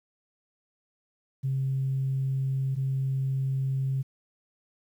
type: tone pair in turn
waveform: sine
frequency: 133.9 / 133.9 Hz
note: C3 / C3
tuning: +40 / +40 cents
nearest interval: unison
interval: 0 cents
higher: neither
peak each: -24 / -24 dBFS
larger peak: neither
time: 1.43-2.76 / 2.76-4.03 s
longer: first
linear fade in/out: 20 ms
effects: tanh soft clip ceiling -20 dBFS + 10-bit